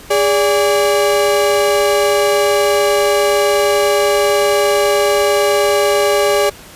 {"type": "tone pair together", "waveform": "35% pulse", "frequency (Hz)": [409.4, 579], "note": ["G#4", "D5"], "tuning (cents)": [-25, -25], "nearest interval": "tritone", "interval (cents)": 600, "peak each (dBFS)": -12, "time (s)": [0.1, 6.5], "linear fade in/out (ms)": 10, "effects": ["pink hiss -37 dBFS RMS until 6.75 s", "resampled to 32000 Hz"]}